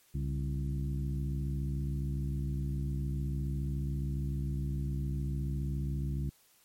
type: harmonic tone with a mistuned harmonic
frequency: 67 Hz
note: C2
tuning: 42 cents sharp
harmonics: 1 / 2 / 3 / 4 / 5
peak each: -34 / -34 / -42 / -46 / -48 dBFS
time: 0.14-6.3 s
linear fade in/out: 10 ms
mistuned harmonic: 2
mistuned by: +94 cents
effects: white hiss -65 dBFS RMS until 6.64 s + MP3 64 kbps